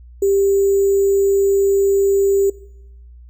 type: tone with sample-and-hold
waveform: sine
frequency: 394.3 Hz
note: G4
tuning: 10 cents sharp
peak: -12 dBFS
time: 0.22-2.5 s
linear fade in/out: 5 ms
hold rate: 7350 Hz
effects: noise-tail reverb RT60 0.8 s tail -21 dB re dry + added 60 Hz sine -38 dBFS peak until 3.29 s